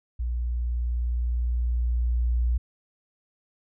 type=tone with level ramp; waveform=sine; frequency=59.8 Hz; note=A#1; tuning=45 cents sharp; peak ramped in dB=-25 to -20 dBFS; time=0.19-2.58 s; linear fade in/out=10 ms; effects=none